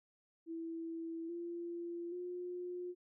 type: tone with pitch steps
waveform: sine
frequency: 329.6 / 343 / 356.9 Hz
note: E4 / F4 / F4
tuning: 0 / -31 / +38 cents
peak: -40 dBFS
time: 0.46-2.95 s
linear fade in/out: 50 ms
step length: 830 ms
effects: none